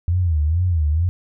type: tone with vibrato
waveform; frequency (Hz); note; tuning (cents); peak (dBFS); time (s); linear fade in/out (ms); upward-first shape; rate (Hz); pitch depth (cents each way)
sine; 82.41; E2; 0; -15; 0.08-1.09; 0; sine; 2.2; 180
effects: none